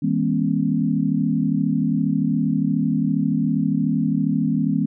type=tone cluster; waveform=sine; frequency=160.7 / 203.3 / 237.9 / 270.6 Hz; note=E3 / G#3 / A#3 / C#4; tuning=-44 / -37 / +35 / -42 cents; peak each=-23 dBFS; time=0.02-4.86 s; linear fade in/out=10 ms; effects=none